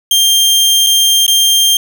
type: tone with dropouts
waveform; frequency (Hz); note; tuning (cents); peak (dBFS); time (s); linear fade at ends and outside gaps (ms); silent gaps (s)
sawtooth; 3185; G7; +27; -4; 0.11-1.77; 2; 0.865-0.868 / 1.265-1.279
effects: none